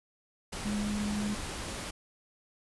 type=tone in noise; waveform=sine; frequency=207.7 Hz; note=G#3; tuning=in tune; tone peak=-30 dBFS; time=0.65-1.35 s; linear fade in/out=10 ms; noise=pink; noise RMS=-38 dBFS; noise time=0.52-1.91 s; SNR=+5 dB; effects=resampled to 24000 Hz